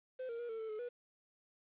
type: tone with pitch steps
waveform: triangle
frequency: 514 / 464.9 / 477.1 / 448.3 / 442.6 / 429.2 / 485.7 Hz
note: C5 / A#4 / A#4 / A4 / A4 / A4 / B4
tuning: -31 / -5 / +40 / +32 / +10 / -43 / -29 cents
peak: -38 dBFS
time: 0.19-0.89 s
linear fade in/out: 10 ms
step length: 100 ms
effects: resampled to 8000 Hz + 11-bit